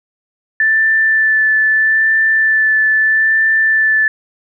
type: tone with vibrato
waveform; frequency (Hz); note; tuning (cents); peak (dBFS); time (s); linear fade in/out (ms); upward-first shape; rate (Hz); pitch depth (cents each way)
sine; 1760; A6; 0; -9; 0.6-4.08; 2; sine; 0.78; 13
effects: none